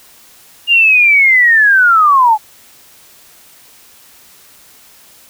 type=linear sweep; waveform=sine; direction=down; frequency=2837 to 830.6 Hz; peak=-5 dBFS; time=0.67-2.38 s; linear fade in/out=50 ms; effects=white hiss -43 dBFS RMS until 5.29 s